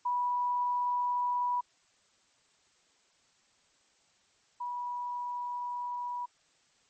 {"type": "tone pair in turn", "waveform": "sine", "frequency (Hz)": [980, 975.3], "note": ["B5", "B5"], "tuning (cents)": [-14, -22], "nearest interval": "unison", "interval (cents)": 8, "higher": "first", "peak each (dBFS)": [-27, -33], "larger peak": "first", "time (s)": [[0.05, 1.61], [4.6, 6.26]], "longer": "second", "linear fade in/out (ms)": 10, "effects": ["white hiss -68 dBFS RMS until 6.89 s", "MP3 32 kbps"]}